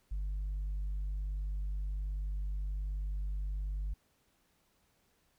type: tone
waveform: sine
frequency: 49.37 Hz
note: G1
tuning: 13 cents sharp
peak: -31 dBFS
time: 0.11-3.94 s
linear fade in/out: 10 ms
effects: tanh soft clip ceiling -32 dBFS + pink hiss -73 dBFS RMS until 5.38 s

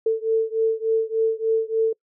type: beating tone pair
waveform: sine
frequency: 444.9 / 448.3 Hz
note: A4 / A4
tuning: +19 / +32 cents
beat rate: 3.4 Hz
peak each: -21 / -22 dBFS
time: 0.06-1.93 s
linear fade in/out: 5 ms
effects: noise-tail reverb RT60 0.1 s tail -26 dB re dry

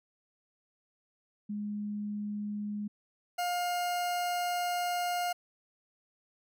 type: tone pair in turn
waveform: sine / 40% pulse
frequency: 207.7 / 708.8 Hz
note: G#3 / F5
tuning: 0 / +25 cents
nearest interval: octave + major sixth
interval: 2125 cents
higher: second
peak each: -33 / -29 dBFS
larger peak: second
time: 1.49-2.88 / 3.38-5.33 s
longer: second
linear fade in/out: 10 ms
effects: none

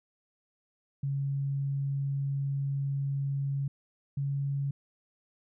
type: tone pair in turn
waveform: sine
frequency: 138.8 / 139.6 Hz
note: C#3 / C#3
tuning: +3 / +13 cents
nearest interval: unison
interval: 10 cents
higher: second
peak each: -28 dBFS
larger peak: neither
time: 1.03-3.68 / 4.17-4.71 s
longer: first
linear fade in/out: 5 ms
effects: none

